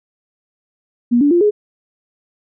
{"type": "tone with pitch steps", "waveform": "sine", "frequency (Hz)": [240, 288.7, 347.3, 417.9], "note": ["B3", "D4", "F4", "G#4"], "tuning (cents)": [-49, -30, -10, 11], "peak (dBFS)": -9, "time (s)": [1.11, 1.51], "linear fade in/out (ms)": 20, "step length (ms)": 100, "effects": []}